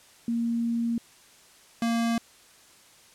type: tone pair in turn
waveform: sine / square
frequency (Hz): 233.1 / 231.5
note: A#3 / A#3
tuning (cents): 0 / -12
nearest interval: unison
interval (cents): 12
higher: first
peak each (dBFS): -24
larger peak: neither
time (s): 0.28-0.98 / 1.82-2.18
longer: first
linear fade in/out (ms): 2
effects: white hiss -55 dBFS RMS until 3.14 s + low-pass 10000 Hz 12 dB/octave